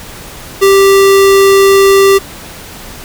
square tone, 392 Hz, G4, in tune, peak -4 dBFS, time 0.61-2.19 s, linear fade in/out 20 ms, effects pink hiss -29 dBFS RMS until 3.04 s

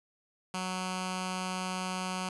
10% pulse tone with notch filter, 185 Hz, F#3, in tune, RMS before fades -35 dBFS, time 0.54-2.29 s, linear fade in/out 2 ms, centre 440 Hz, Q 0.69, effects resampled to 24000 Hz + 9-bit

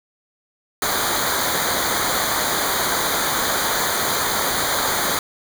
pink noise with comb filter, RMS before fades -21 dBFS, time 0.82-5.19 s, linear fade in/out 2 ms, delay 0.37 ms, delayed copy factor -0.9, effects none

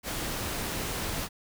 pink noise, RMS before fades -33 dBFS, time 0.03-1.29 s, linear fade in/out 50 ms, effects none

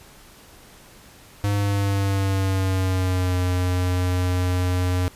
square tone with pitch glide, 101.6 to 90.52 Hz, G#2 to F#2, -38 to -37 cents, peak -20 dBFS, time 1.44-5.08 s, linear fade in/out 0 ms, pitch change -199 cents, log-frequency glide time 1.54-3.38 s, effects pink hiss -48 dBFS RMS until 5.15 s + resampled to 32000 Hz

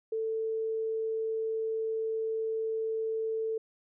sine tone, 444.1 Hz, A4, 16 cents sharp, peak -29 dBFS, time 0.12-3.58 s, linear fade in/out 5 ms, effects none

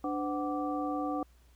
sine tone cluster, 295.1 / 510 / 745 / 1168 Hz, D4 / C5 / F#5 / D6, +8 / -44 / +12 / -10 cents, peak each -33 / -39 / -36 / -39 dBFS, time 0.04-1.23 s, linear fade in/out 2 ms, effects added 60 Hz sine -58 dBFS peak until 1.55 s + pink hiss -68 dBFS RMS until 1.55 s

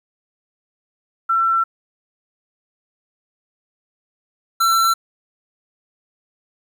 sine / square tone pair in turn, 1346 / 1346 Hz, E6 / E6, +36 / +36 cents, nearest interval unison, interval 0 cents, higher neither, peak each -14 dBFS, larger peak neither, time 1.29-1.64 / 4.6-4.94 s, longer first, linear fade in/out 10 ms, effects 9-bit

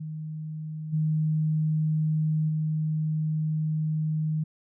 sine tone with level steps, 155.56 Hz, D#3, in tune, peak -32 / -22 / -24 dBFS, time 0-4.44 s, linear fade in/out 10 ms, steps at 0.92 / 2.48 s, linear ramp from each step 20 ms, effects none

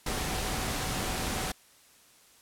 sine tone in noise, 750 Hz, F#5, 23 cents sharp, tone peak -42 dBFS, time 0.06-1.52 s, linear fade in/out 5 ms, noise pink, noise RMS -32 dBFS, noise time 0.06-1.52 s, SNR -13 dB, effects white hiss -59 dBFS RMS until 2.41 s + low-pass 12000 Hz 12 dB/octave

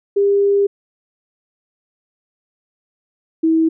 sine tone pair in turn, 401.1 / 323 Hz, G4 / E4, +40 / -35 cents, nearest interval major third, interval 375 cents, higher first, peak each -11 dBFS, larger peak neither, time 0.16-0.67 / 3.43-3.69 s, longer first, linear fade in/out 10 ms, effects none

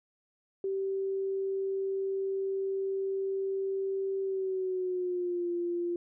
sine tone with pitch glide, 387.7 to 347.4 Hz, G4 to F4, -19 to -9 cents, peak -29 dBFS, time 0.64-5.96 s, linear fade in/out 2 ms, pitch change -190 cents, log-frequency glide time 4.22-5.5 s, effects none

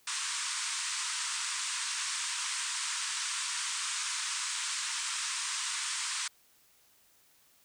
white band-pass noise, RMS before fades -35 dBFS, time 0.07-6.28 s, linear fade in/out 5 ms, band 930 to 9200 Hz, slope 96 dB/octave, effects white hiss -65 dBFS RMS until 7.64 s

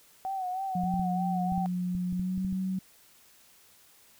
sine tone with vibrato, 752 Hz, F#5, 28 cents sharp, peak -30 dBFS, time 0.25-1.66 s, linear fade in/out 0 ms, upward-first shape sine, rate 3.2 Hz, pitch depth 62 cents each way
sine tone with pitch glide, 180 to 188.08 Hz, F#3 to F#3, -47 to +29 cents, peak -28 dBFS, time 0.75-2.79 s, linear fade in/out 5 ms, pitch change +76 cents, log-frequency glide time 2.11-2.42 s
clicks, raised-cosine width 5 ms, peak -27 dBFS, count 11, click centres 0.837 / 0.94 / 0.996 / 1.522 / 1.579 / 1.95 / 2.127 / 2.196 / 2.378 / 2.448 / 2.527 s
effects white hiss -59 dBFS RMS until 4.19 s

